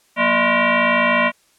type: tone with frequency modulation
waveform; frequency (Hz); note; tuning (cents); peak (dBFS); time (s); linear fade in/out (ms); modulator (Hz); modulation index
sine; 654; E5; -14; -13; 0.16-1.32; 50; 418; 4.8
effects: white hiss -58 dBFS RMS until 1.58 s + low-pass 11000 Hz 12 dB/octave